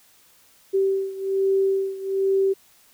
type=beating tone pair; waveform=sine; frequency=387.4 / 388.6 Hz; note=G4 / G4; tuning=-20 / -15 cents; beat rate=1.2 Hz; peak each=-21 / -24 dBFS; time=0.73-2.54 s; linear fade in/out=20 ms; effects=white hiss -56 dBFS RMS until 2.93 s